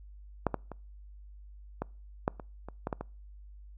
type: clicks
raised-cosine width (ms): 1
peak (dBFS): -12 / -16 / -26 / -18 / -12 / -27 / -27 / -18 / -18 / -22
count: 10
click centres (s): 0.467 / 0.543 / 0.717 / 1.82 / 2.279 / 2.398 / 2.686 / 2.871 / 2.928 / 3.01
effects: noise-tail reverb RT60 0.4 s tail -26 dB re dry + added 50 Hz sine -47 dBFS peak until 3.77 s